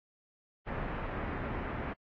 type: low-pass noise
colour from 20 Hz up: pink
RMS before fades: -37 dBFS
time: 0.66-1.94 s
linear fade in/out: 20 ms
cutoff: 2000 Hz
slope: 24 dB/octave
effects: AAC 32 kbps